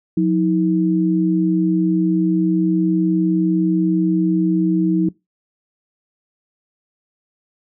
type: tone pair together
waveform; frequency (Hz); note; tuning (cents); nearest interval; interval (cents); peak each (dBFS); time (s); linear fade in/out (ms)
sine; 179.59 / 320; F3 / D#4; +49 / +49; minor seventh; 1000; -16; 0.17-5.09; 5
effects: noise-tail reverb RT60 0.2 s tail -22 dB re dry